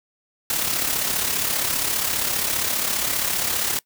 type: noise with amplitude modulation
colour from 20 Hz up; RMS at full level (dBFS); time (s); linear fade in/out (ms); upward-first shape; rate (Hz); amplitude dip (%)
white; -21; 0.5-3.79; 2; sine; 35; 50
effects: noise-tail reverb RT60 0.1 s tail -22 dB re dry